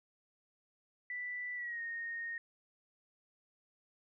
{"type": "tone with pitch glide", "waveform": "sine", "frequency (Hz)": [1975.5, 1853.9], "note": ["B6", "A#6"], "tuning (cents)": [0, -10], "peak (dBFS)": -38, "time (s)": [1.1, 2.38], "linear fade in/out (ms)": 2, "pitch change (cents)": -110, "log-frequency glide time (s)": [1.55, 1.81], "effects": []}